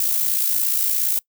violet noise with amplitude modulation, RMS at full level -18 dBFS, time 0-1.19 s, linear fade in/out 2 ms, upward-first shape sine, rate 57.2 Hz, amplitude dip 50%, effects noise-tail reverb RT60 0.1 s tail -23 dB re dry

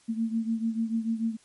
sine beating tone pair, 224.4 / 231.2 Hz, A3 / A#3, +34 / -14 cents, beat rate 6.8 Hz, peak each -27 / -31 dBFS, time 0.08-1.37 s, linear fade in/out 20 ms, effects white hiss -61 dBFS RMS until 1.44 s + MP3 48 kbps

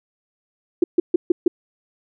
sine tone bursts, 349.2 Hz, F4, in tune, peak -10 dBFS, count 5, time 0.82-1.48 s, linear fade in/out 5 ms, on 20 ms, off 140 ms, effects none

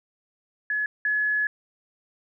sine tone pair in turn, 1700 / 1700 Hz, G#6 / G#6, +40 / +40 cents, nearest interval unison, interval 0 cents, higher neither, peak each -23 / -21 dBFS, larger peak second, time 0.7-0.86 / 1.05-1.47 s, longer second, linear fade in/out 2 ms, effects none

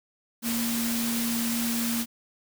sine tone in noise, 233.1 Hz, A#3, in tune, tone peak -27 dBFS, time 0.42-2.06 s, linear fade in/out 50 ms, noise white, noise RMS -31 dBFS, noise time 0.42-2.06 s, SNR +1 dB, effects none

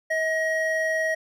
triangle tone pair together, 638 / 1893.7 Hz, D#5 / A#6, +43 / +27 cents, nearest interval octave + perfect fifth, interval 1884 cents, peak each -23 dBFS, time 0.1-1.15 s, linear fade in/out 10 ms, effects none

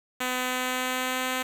5% pulse tone with pitch glide, 252.7 to 256.5 Hz, B3 to C4, +40 to -34 cents, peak -15 dBFS, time 0.2-1.43 s, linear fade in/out 10 ms, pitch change +26 cents, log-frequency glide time 0.37-1.24 s, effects 8-bit

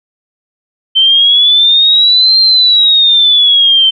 sine exponential two-way sweep, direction up then down, 3091 to 4186 to 3091 Hz, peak -4 dBFS, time 0.95-3.91 s, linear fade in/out 20 ms, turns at 2.39 s, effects none

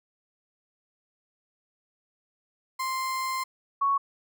35% pulse / sine tone pair in turn, 1046.5 / 1111 Hz, C6 / C#6, 0 / +4 cents, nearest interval minor second, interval 104 cents, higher second, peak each -26 / -21 dBFS, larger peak second, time 2.79-3.44 / 3.81-3.98 s, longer first, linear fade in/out 10 ms, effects none

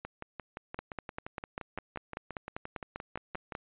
two click trains, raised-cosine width 0.5 ms, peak -24 / -21 dBFS, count 21 / 15, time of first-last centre 0.05-3.522 / 0.79-3.551 s, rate 5.76 / 5.07 Hz, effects resampled to 8000 Hz

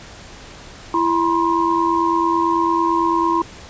sine tone cluster, 334.9 / 965 / 1054 Hz, E4 / B5 / C6, +27 / -40 / +12 cents, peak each -19 dBFS, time 0.94-3.42 s, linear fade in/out 2 ms, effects pink hiss -39 dBFS RMS until 3.69 s + resampled to 16000 Hz

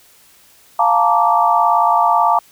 sine chord, Bb major seventh, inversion second, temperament just, 699.2 / 874.1 / 932.3 / 1165.4 Hz, F5 / A5 / Bb5 / D6, +2 / -12 / 0 / -14 cents, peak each -16 dBFS, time 0.79-2.39 s, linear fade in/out 5 ms, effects white hiss -49 dBFS RMS until 2.51 s

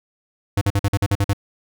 square tone bursts, 100 Hz, G2, 35 cents sharp, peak -16 dBFS, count 9, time 0.57-1.333 s, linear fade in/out 5 ms, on 43 ms, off 47 ms, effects none

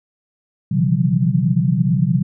sine tone cluster, 125.8 / 139.5 / 163 / 172.1 / 189.4 Hz, B2 / C#3 / E3 / F3 / F#3, +32 / +11 / -19 / -25 / +41 cents, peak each -20 dBFS, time 0.71-2.23 s, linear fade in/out 10 ms, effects none

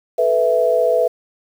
sine chord, A suspended second, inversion none, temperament just, 440 / 495 / 660 Hz, A4 / B4 / E5, 0 / +4 / +2 cents, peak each -21 / -16 / -16 dBFS, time 0.18-1.08 s, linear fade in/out 10 ms, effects 7-bit

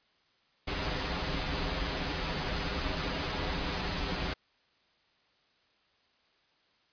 pink noise with comb filter, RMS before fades -33 dBFS, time 0.67-4.34 s, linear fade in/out 10 ms, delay 8.8 ms, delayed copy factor -0.75, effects white hiss -69 dBFS RMS until 6.92 s + resampled to 11025 Hz

